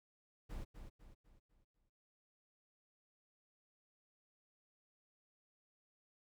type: noise with echo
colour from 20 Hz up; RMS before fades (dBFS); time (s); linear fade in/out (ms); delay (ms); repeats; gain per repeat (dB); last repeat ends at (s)
brown; -45; 0.49-0.65; 20; 250; 5; -7; 1.9
effects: none